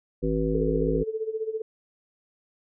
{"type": "harmonic tone", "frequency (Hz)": 53.9, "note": "A1", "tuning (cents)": -35, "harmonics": [1, 3, 5, 7, 9], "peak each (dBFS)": [-29, -29, -29, -29, -29], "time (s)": [0.22, 1.04], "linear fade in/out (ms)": 20}
{"type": "tone with tremolo", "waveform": "sine", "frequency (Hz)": 440, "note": "A4", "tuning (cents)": 0, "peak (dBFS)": -24, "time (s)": [0.54, 1.62], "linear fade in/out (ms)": 5, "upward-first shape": "sine", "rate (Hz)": 15, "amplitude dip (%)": 80}
{"effects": []}